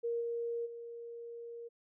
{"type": "tone with level steps", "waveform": "sine", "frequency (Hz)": 468.4, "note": "A#4", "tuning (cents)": 8, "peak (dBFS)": [-32, -34, -43], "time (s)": [0.03, 1.69], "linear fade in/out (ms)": 20, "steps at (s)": [0.2, 0.65], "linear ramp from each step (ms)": 20, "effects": []}